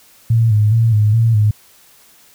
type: tone with vibrato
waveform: sine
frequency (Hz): 110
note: A2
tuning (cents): 0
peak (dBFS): -9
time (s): 0.3-1.51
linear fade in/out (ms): 5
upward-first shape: square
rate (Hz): 2.4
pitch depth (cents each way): 67
effects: white hiss -48 dBFS RMS until 2.34 s